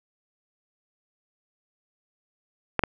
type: clicks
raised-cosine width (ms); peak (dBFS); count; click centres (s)
0.5; -6; 2; 2.793 / 2.837
effects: none